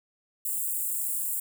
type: high-pass noise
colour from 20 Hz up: white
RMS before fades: -30 dBFS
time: 0.45-1.4 s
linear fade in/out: 5 ms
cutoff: 7400 Hz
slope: 96 dB/octave
effects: none